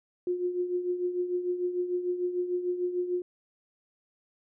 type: tone with tremolo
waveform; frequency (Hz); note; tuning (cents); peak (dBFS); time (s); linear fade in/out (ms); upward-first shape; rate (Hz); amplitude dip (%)
sine; 357.7; F4; +41; -24; 0.27-3.22; 2; triangle; 6.7; 70
effects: none